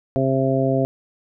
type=harmonic tone; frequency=133.4 Hz; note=C3; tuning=34 cents sharp; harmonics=1 / 2 / 3 / 4 / 5; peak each=-22 / -22 / -24 / -24 / -23 dBFS; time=0.16-0.85 s; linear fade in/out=0 ms; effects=none